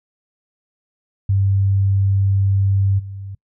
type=tone with level steps; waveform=sine; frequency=98 Hz; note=G2; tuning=in tune; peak=-13 / -28 dBFS; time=1.29-3.35 s; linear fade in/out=5 ms; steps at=2.98 s; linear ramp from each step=20 ms; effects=noise-tail reverb RT60 0.1 s tail -25 dB re dry